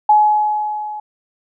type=tone with level ramp; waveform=sine; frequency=846 Hz; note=G#5; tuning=32 cents sharp; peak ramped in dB=-6 to -25 dBFS; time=0.09-1 s; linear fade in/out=5 ms; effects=none